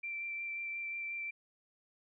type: tone with vibrato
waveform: sine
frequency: 2349 Hz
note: D7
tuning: in tune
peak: -37 dBFS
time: 0.03-1.31 s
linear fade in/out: 10 ms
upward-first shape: sine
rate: 5.6 Hz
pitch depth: 11 cents each way
effects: none